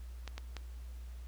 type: clicks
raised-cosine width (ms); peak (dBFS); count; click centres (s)
0.2; -25; 3; 0.277 / 0.38 / 0.567
effects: added 60 Hz sine -43 dBFS peak until 1.27 s + pink hiss -63 dBFS RMS until 1.27 s